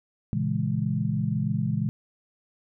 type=chord; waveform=sine; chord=A# half-diminished seventh; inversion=none; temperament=equal; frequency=116.54 / 138.59 / 164.81 / 207.7 Hz; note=A#2 / C#3 / E3 / G#3; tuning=0 / 0 / 0 / 0 cents; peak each=-29 dBFS; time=0.33-1.89 s; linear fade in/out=0 ms; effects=none